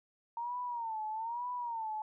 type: tone with vibrato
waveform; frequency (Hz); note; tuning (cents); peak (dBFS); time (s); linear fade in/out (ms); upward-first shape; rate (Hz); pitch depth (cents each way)
sine; 922; A#5; -19; -35; 0.37-2.02; 2; sine; 1.1; 120
effects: none